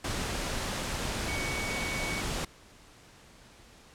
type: tone in noise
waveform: sine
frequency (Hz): 2240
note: C#7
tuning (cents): +18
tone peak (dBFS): -35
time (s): 1.28-2.21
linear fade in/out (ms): 5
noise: pink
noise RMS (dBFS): -33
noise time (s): 0.04-2.45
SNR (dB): -5
effects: pink hiss -55 dBFS RMS until 3.94 s + low-pass 9000 Hz 12 dB/octave